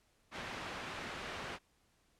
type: low-pass noise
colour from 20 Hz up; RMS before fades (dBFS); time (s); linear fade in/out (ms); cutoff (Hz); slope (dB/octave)
white; -44; 0.31-1.59; 50; 2200; 12
effects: pink hiss -73 dBFS RMS until 2.19 s + low-pass 11000 Hz 12 dB/octave